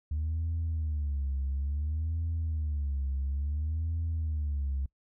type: tone with vibrato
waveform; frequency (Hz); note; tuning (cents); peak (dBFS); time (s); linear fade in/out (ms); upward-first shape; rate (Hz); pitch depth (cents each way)
sine; 74.6; D2; +28; -27; 0.11-4.86; 5; sine; 0.58; 170
effects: noise-tail reverb RT60 0.1 s tail -25 dB re dry + tanh soft clip ceiling -26 dBFS